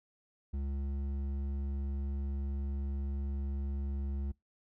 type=tone with hard clipping; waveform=triangle; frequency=69.3 Hz; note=C#2; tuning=in tune; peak=-35 dBFS; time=0.53-4.32 s; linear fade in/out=10 ms; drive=12 dB; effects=noise-tail reverb RT60 0.2 s tail -25 dB re dry